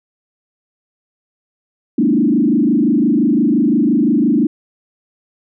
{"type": "tone with frequency modulation", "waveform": "sine", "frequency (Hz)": 262.9, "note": "C4", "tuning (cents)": 8, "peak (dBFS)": -10, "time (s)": [1.98, 4.47], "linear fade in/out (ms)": 5, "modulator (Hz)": 25.8, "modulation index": 2.3, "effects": []}